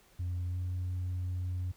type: tone with pitch glide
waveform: sine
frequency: 89 to 90.56 Hz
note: F2 to F#2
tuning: +33 to -37 cents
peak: -30 dBFS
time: 0.19-1.72 s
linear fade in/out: 10 ms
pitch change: +30 cents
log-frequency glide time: 0.5-0.57 s
effects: tanh soft clip ceiling -30 dBFS + pink hiss -63 dBFS RMS until 1.76 s